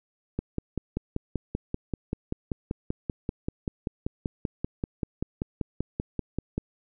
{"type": "click train", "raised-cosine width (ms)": 3, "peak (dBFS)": -15, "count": 33, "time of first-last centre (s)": [0.39, 6.58], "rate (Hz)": 5.17, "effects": []}